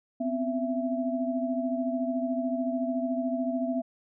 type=tone cluster; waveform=sine; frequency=251.8 / 265.5 / 666 Hz; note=B3 / C4 / E5; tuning=+34 / +25 / +18 cents; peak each=-29 / -34 / -31 dBFS; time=0.2-3.82 s; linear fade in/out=10 ms; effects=none